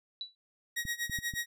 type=tone with exponential decay; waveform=sine; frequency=3943 Hz; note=B7; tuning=4 cents flat; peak=-32 dBFS; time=0.21-0.35 s; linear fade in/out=1 ms; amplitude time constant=29 ms
type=tone with tremolo; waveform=sawtooth; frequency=1893 Hz; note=A#6; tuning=26 cents sharp; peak=-27 dBFS; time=0.76-1.46 s; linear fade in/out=10 ms; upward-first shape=sine; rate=8.3 Hz; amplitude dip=90%
type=clicks; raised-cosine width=5 ms; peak=-29 dBFS; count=4; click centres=0.853 / 1.097 / 1.188 / 1.338 s
effects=none